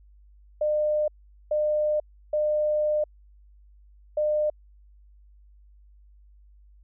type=tone bursts at uneven times; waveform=sine; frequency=604 Hz; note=D5; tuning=48 cents sharp; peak=-21 dBFS; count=4; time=0.61-1.08 / 1.51-2 / 2.33-3.04 / 4.17-4.5 s; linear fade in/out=5 ms; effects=added 50 Hz sine -51 dBFS peak until 6.83 s